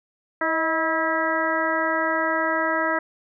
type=harmonic tone with a mistuned harmonic; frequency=324.1 Hz; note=E4; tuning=29 cents flat; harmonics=1 / 2 / 3 / 4 / 5 / 6; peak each=-29 / -26 / -28 / -27 / -27 / -28 dBFS; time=0.41-2.99 s; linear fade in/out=5 ms; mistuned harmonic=2; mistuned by=-37 cents; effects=none